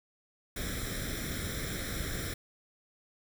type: noise with comb filter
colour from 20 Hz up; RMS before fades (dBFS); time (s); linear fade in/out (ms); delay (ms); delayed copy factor
pink; -36; 0.56-2.34; 5; 0.54; +0.85
effects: none